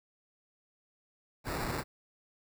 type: noise with sample-and-hold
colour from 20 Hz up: pink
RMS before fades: -35 dBFS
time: 1.44-1.84 s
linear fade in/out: 50 ms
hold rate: 3150 Hz
effects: none